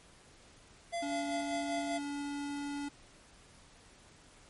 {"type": "tone with tremolo", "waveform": "square", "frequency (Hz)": 683, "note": "F5", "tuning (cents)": -39, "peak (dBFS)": -34, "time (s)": [0.92, 1.99], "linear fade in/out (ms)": 20, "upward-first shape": "sine", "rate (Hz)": 5.1, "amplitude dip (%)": 50}
{"type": "tone", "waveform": "square", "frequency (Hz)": 286, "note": "D4", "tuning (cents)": -46, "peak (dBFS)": -37, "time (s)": [1.02, 2.89], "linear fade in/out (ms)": 10}
{"effects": ["pink hiss -59 dBFS RMS until 4.49 s", "MP3 48 kbps"]}